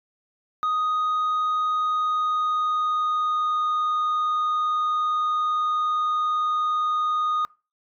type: tone with pitch glide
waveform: sine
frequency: 1246 to 1235.3 Hz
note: D#6 to D#6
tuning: +2 to -13 cents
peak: -18 dBFS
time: 0.63-7.45 s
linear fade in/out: 0 ms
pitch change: -15 cents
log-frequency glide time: 1.71-3.61 s
effects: noise-tail reverb RT60 0.3 s tail -25 dB re dry + tanh soft clip ceiling -20 dBFS